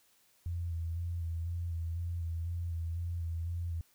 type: tone with vibrato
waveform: sine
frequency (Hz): 84.4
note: E2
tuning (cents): +41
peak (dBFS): -33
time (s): 0.46-3.81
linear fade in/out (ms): 0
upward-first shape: square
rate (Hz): 2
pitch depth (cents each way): 29
effects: white hiss -68 dBFS RMS until 3.94 s